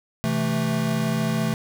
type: chord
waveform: square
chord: A minor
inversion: first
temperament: equal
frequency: 130.81 / 164.81 / 220 Hz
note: C3 / E3 / A3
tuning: 0 / 0 / 0 cents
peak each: -28 / -27 / -25 dBFS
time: 0.24-1.54 s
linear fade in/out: 0 ms
effects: none